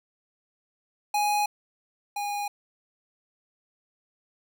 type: tone pair in turn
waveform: square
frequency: 830.6 / 819.2 Hz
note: G#5 / G#5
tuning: 0 / -24 cents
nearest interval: unison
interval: 24 cents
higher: first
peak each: -23 / -29 dBFS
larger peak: first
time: 1.14-1.46 / 2.16-2.48 s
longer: neither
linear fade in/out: 5 ms
effects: none